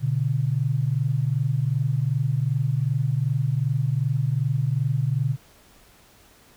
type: tone pair together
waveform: sine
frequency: 121.3 / 143.92 Hz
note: B2 / D3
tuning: -31 / -35 cents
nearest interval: minor third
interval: 296 cents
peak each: -23 dBFS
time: 0-5.37 s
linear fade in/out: 50 ms
effects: pink hiss -54 dBFS RMS until 6.56 s